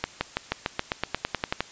accelerating click train, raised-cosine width 0.3 ms, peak -8 dBFS, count 14, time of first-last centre 0.04-1.606 s, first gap 170 ms, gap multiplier 0.94, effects white hiss -47 dBFS RMS until 1.71 s + resampled to 16000 Hz

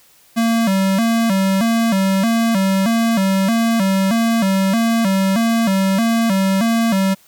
square tone with vibrato, 210 Hz, G#3, 19 cents sharp, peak -14 dBFS, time 0.36-7.15 s, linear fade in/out 20 ms, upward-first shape square, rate 1.6 Hz, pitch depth 150 cents each way, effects white hiss -51 dBFS RMS until 7.27 s

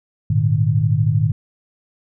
sine chord, Ab suspended second, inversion none, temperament equal with one note detuned, 103.83 / 116.54 / 151.66 Hz, Ab2 / Bb2 / Eb3, 0 / 0 / -44 cents, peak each -18 dBFS, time 0.3-1.32 s, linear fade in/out 5 ms, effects none

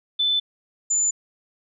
sine tone pair in turn, 3515 / 7058 Hz, A7 / A8, -2 / +4 cents, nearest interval octave, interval 1206 cents, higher second, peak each -18 dBFS, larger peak neither, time 0.19-0.4 / 0.9-1.11 s, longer neither, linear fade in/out 10 ms, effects none

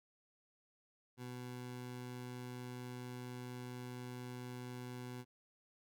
20% pulse tone, 124.3 Hz, B2, 12 cents sharp, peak -40 dBFS, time 1.17-5.25 s, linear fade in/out 50 ms, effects none

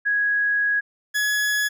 sine / 40% pulse tone pair in turn, 1661.2 / 1688.3 Hz, G#6 / G#6, 0 / +28 cents, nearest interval unison, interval 28 cents, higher second, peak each -18 / -19 dBFS, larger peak first, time 0.05-0.81 / 1.14-1.69 s, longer first, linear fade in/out 20 ms, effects none

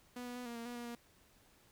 sawtooth tone with pitch steps, 246.1 / 244.5 / 247.3 / 236 / 232.3 / 242.2 / 239 / 236.8 Hz, B3 / B3 / B3 / A#3 / A#3 / B3 / A#3 / A#3, -6 / -17 / +3 / +22 / -6 / -34 / +43 / +27 cents, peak -39 dBFS, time 0.16-0.952 s, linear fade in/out 5 ms, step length 99 ms, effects pink hiss -67 dBFS RMS until 1.71 s

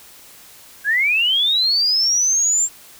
sine linear sweep, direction up, 1579 to 7459 Hz, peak -14 dBFS, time 0.84-2.69 s, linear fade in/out 50 ms, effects white hiss -44 dBFS RMS until 2.99 s

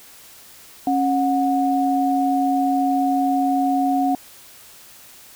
sine tone pair together, 273.8 / 731 Hz, C#4 / F#5, -21 / -21 cents, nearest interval octave + perfect fourth, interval 1700 cents, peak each -19 / -19 dBFS, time 0.87-4.15 s, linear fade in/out 2 ms, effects white hiss -45 dBFS RMS until 5.35 s

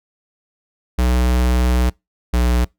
square tone pair in turn, 61.74 / 60.64 Hz, B1 / B1, 0 / -31 cents, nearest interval unison, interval 31 cents, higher first, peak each -14 dBFS, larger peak neither, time 0.98-1.9 / 2.33-2.65 s, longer first, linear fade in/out 10 ms, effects noise-tail reverb RT60 0.2 s tail -25 dB re dry

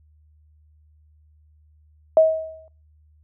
sine tone with exponential decay, 638 Hz, D#5, 43 cents sharp, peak -8 dBFS, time 2.17-2.68 s, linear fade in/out 1 ms, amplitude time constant 110 ms, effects noise-tail reverb RT60 0.4 s tail -22 dB re dry + added 76 Hz sine -53 dBFS peak until 3.23 s

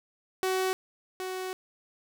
sawtooth tone pair in turn, 375.4 / 372.6 Hz, F#4 / F#4, +25 / +12 cents, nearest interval unison, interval 13 cents, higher first, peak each -22 / -29 dBFS, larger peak first, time 0.43-0.73 / 1.2-1.53 s, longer second, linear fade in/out 0 ms, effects none

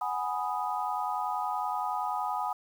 sine chord, G# minor seventh, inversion third, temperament equal, 740 / 830.6 / 987.8 / 1244.5 Hz, F#5 / G#5 / B5 / D#6, 0 / 0 / 0 / 0 cents, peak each -35 / -33 / -35 / -35 dBFS, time 0.01-2.53 s, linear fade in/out 5 ms, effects 9-bit

